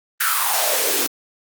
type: noise with high-pass filter sweep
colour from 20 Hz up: white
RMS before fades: -19 dBFS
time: 0.2-1.07 s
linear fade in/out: 10 ms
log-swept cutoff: 1600 to 280 Hz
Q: 5.1
effects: Opus 32 kbps